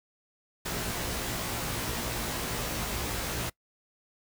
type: noise with comb filter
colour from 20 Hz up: pink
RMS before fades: -33 dBFS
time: 0.65-3.5 s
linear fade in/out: 10 ms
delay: 17 ms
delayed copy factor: +0.8
effects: noise-tail reverb RT60 0.1 s tail -23 dB re dry